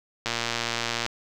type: click train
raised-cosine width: 0.2 ms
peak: -9 dBFS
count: 95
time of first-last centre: 0.26-1.063 s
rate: 117 Hz
effects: none